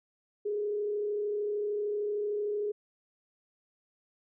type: tone with frequency modulation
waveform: sine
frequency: 415.7 Hz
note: G#4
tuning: 2 cents sharp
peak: -29 dBFS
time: 0.45-2.72 s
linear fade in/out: 10 ms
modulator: 33.2 Hz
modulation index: 0.33
effects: none